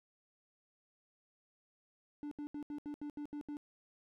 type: tone bursts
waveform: triangle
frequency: 293.7 Hz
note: D4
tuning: in tune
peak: -38 dBFS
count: 9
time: 2.23-3.569 s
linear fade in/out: 0 ms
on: 83 ms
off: 74 ms
effects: none